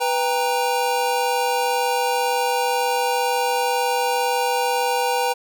square tone cluster, 493.4 / 795 / 933 Hz, B4 / G5 / A#5, -2 / +24 / +1 cents, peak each -24 dBFS, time 0-5.34 s, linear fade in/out 20 ms, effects none

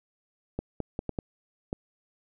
clicks, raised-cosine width 2 ms, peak -17 dBFS, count 6, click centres 0.59 / 0.803 / 0.991 / 1.093 / 1.188 / 1.729 s, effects none

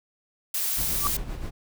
blue noise, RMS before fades -27 dBFS, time 0.54-1.17 s, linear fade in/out 5 ms
brown noise with tremolo, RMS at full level -31 dBFS, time 0.77-1.51 s, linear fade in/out 20 ms, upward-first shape sine, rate 7.7 Hz, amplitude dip 50%
sine tone with exponential growth, 1160 Hz, D6, 22 cents flat, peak -19 dBFS, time 0.98-1.07 s, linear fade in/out 1 ms, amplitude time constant 19 ms
effects none

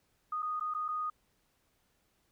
sine tone with dropouts, 1238 Hz, D#6, 9 cents flat, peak -32 dBFS, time 0.32-1.1 s, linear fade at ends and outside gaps 5 ms, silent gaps 0.423-0.427 / 0.598-0.608 / 0.739-0.747 / 0.882-0.886 s, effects pink hiss -74 dBFS RMS until 2.31 s

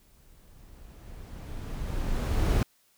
brown noise with exponential growth, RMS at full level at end -21 dBFS, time 0-2.63 s, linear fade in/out 2 ms, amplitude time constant 570 ms, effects white hiss -66 dBFS RMS until 2.97 s

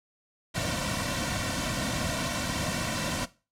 pink noise with comb filter, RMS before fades -30 dBFS, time 0.54-3.26 s, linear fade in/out 20 ms, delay 2.4 ms, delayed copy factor -0.9, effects noise-tail reverb RT60 0.3 s tail -17 dB re dry + low-pass 9000 Hz 12 dB/octave

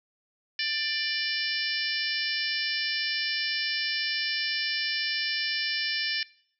harmonic tone, 591 Hz, D5, 11 cents sharp, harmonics 3 / 4 / 5 / 6 / 7 / 8 / 9, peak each -33 / -33 / -34 / -39 / -36 / -35 / -33 dBFS, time 0.59-6.23 s, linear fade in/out 2 ms, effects noise-tail reverb RT60 0.6 s tail -22 dB re dry

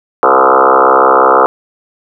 sine tone with frequency modulation, 872 Hz, A5, 16 cents flat, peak -4 dBFS, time 0.23-1.46 s, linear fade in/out 0 ms, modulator 65.8 Hz, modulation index 7.3, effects none

